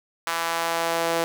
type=tone with high-pass filter sweep; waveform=sawtooth; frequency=166.8 Hz; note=E3; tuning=21 cents sharp; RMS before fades=-25 dBFS; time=0.27-1.24 s; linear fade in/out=0 ms; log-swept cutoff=1100 to 500 Hz; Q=1.5; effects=none